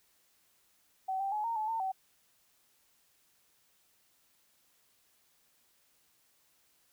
sine tone with pitch steps, 761 / 784 / 847 / 921 / 863 / 904 / 763 Hz, F#5 / G5 / G#5 / A#5 / A5 / A5 / G5, +48 / 0 / +34 / -21 / -34 / +47 / -47 cents, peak -31 dBFS, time 1.08-1.92 s, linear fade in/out 10 ms, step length 120 ms, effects white hiss -70 dBFS RMS until 6.92 s

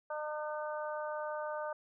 harmonic tone, 302.9 Hz, D#4, 46 cents flat, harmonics 2 / 3 / 4 / 5, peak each -38 / -42 / -44 / -46 dBFS, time 0.1-1.73 s, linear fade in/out 5 ms, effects none

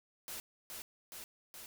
white noise with echo, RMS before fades -44 dBFS, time 0.28-0.4 s, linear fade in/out 0 ms, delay 420 ms, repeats 3, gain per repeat -2 dB, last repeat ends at 1.66 s, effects none

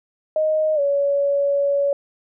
sine tone with pitch glide, 622.3 to 564.1 Hz, D#5 to C#5, 0 to +30 cents, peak -16 dBFS, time 0.36-1.93 s, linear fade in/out 2 ms, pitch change -170 cents, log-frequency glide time 0.75-0.8 s, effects none

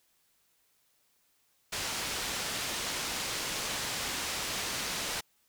white low-pass noise, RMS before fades -35 dBFS, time 1.72-5.21 s, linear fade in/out 10 ms, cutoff 6300 Hz, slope 12 dB/octave, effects white hiss -71 dBFS RMS until 5.48 s

